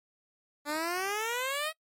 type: exponential sweep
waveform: 10% pulse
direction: up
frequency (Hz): 288 to 644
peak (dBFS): -22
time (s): 0.65-1.73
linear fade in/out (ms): 50
effects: noise-tail reverb RT60 0.1 s tail -24 dB re dry + MP3 64 kbps